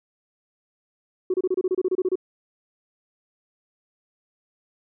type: tone bursts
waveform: sine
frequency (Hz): 370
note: F#4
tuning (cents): 0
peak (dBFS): -18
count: 13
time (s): 1.3-2.156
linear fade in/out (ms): 5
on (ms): 40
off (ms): 28
effects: tanh soft clip ceiling -14 dBFS